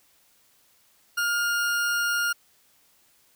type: tone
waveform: 40% pulse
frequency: 1414 Hz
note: F6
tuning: 21 cents sharp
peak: -22 dBFS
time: 1.17-2.33 s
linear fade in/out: 10 ms
effects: white hiss -62 dBFS RMS until 3.35 s